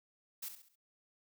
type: noise with echo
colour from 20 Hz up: blue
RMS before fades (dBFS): -42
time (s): 0.42-0.49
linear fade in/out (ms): 10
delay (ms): 67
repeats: 4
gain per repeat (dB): -8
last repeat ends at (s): 0.758
effects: noise-tail reverb RT60 0.1 s tail -26 dB re dry